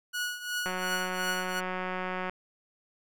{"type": "tone with tremolo", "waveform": "sawtooth", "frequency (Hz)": 1461, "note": "F#6", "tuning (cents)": -22, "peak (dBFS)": -25, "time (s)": [0.13, 1.61], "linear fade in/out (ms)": 20, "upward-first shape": "triangle", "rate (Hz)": 2.8, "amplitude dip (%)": 80}
{"type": "click train", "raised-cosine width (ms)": 0.5, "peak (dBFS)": -19, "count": 302, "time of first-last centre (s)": [0.66, 2.296], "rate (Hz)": 184}
{"effects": []}